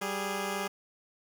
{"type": "tone pair together", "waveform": "10% pulse", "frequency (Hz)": [194.82, 412.8], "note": ["G3", "G#4"], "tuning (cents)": [-10, -10], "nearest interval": "octave + minor second", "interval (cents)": 1300, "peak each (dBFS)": -26, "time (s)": [0.01, 0.68], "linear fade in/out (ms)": 10, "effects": []}